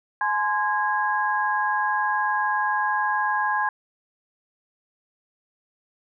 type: tone cluster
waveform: sine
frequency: 844 / 1037 / 1644 Hz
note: G#5 / C6 / G#6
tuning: +28 / -16 / -18 cents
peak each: -25 dBFS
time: 0.21-3.69 s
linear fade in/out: 2 ms
effects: none